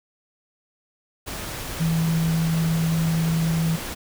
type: tone in noise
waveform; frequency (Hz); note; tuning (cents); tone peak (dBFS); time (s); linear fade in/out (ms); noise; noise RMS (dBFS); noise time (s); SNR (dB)
sine; 163.3; E3; -16; -19; 1.79-3.77; 20; pink; -32; 1.26-3.95; +10
effects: none